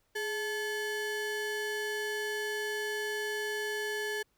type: ring-modulated tone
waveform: square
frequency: 650 Hz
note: E5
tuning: 24 cents flat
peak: -30 dBFS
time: 0.15-4.23 s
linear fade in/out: 10 ms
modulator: 1070 Hz
effects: pink hiss -74 dBFS RMS until 4.37 s